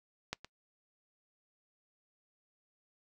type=clicks; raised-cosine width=0.2 ms; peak=-18 / -29 dBFS; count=2; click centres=0.33 / 0.446 s; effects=noise-tail reverb RT60 0.1 s tail -23 dB re dry